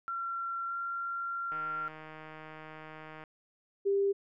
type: tone with pitch glide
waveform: sine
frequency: 1365 to 1376.9 Hz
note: F6 to F6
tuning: -40 to -25 cents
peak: -33 dBFS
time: 0.08-1.88 s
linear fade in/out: 0 ms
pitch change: +15 cents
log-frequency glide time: 0.67-0.73 s
type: click train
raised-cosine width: 0.5 ms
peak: -32 dBFS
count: 269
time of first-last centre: 1.52-3.238 s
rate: 156 Hz
type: tone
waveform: sine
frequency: 397.1 Hz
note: G4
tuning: 22 cents sharp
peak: -25 dBFS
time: 3.85-4.13 s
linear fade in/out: 20 ms
effects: none